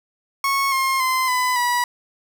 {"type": "tone with pitch steps", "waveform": "30% pulse", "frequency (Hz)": [1100, 1066.8, 1034.7, 1003.5, 973.2], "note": ["C#6", "C6", "C6", "B5", "B5"], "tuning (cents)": [-14, 33, -20, 27, -26], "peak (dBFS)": -15, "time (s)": [0.44, 1.84], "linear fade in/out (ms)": 2, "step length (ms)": 280, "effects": []}